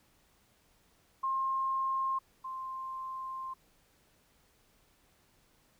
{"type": "tone pair in turn", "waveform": "sine", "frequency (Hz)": [1065, 1050.3], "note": ["C6", "C6"], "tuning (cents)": [30, 6], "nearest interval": "unison", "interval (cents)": 24, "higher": "first", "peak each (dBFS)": [-29, -37], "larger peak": "first", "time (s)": [[1.23, 2.19], [2.44, 3.54]], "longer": "second", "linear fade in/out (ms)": 10, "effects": ["pink hiss -68 dBFS RMS until 5.79 s"]}